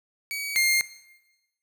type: tone pair in turn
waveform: sawtooth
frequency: 2266 / 2118 Hz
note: C#7 / C7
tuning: +37 / +21 cents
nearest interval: minor second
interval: 116 cents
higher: first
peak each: -26 / -16 dBFS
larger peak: second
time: 0.31-0.56 / 0.56-0.81 s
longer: neither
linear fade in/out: 0 ms
effects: noise-tail reverb RT60 1.0 s tail -17 dB re dry